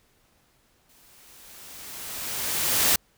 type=noise with exponential growth; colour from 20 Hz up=white; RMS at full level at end=-19 dBFS; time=0.89-2.96 s; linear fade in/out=5 ms; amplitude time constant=450 ms; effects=pink hiss -64 dBFS RMS until 3.17 s